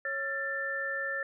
sine tone cluster, 550 / 1367 / 1774 Hz, C#5 / F6 / A6, -14 / -37 / +14 cents, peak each -38 / -40 / -32 dBFS, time 0.05-1.23 s, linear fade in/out 2 ms, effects none

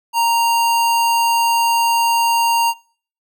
square tone, 930 Hz, A#5, 4 cents flat, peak -14 dBFS, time 0.13-2.74 s, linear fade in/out 50 ms, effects noise-tail reverb RT60 0.5 s tail -24 dB re dry

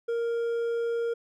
triangle tone with hard clipping, 466.2 Hz, A#4, in tune, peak -27 dBFS, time 0.08-1.14 s, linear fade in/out 10 ms, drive 7 dB, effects none

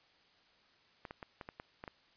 clicks, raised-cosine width 0.5 ms, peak -29 dBFS, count 8, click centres 1.052 / 1.109 / 1.228 / 1.412 / 1.489 / 1.599 / 1.839 / 1.878 s, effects white hiss -67 dBFS RMS until 2.16 s + resampled to 11025 Hz

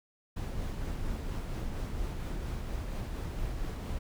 brown noise with tremolo, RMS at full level -34 dBFS, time 0.36-3.99 s, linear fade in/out 10 ms, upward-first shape triangle, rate 4.3 Hz, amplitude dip 30%, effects none

